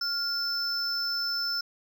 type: tone pair together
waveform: triangle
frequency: 1400 / 5286 Hz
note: F6 / E8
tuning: +4 / +4 cents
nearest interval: octave + major seventh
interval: 2300 cents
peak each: -32 / -27 dBFS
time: 0.01-1.61 s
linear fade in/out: 5 ms
effects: none